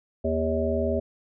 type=harmonic tone; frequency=79.9 Hz; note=D#2; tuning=47 cents sharp; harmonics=1 / 3 / 5 / 7 / 8; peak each=-29 / -29 / -29 / -29 / -29 dBFS; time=0.24-1 s; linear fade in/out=10 ms; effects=none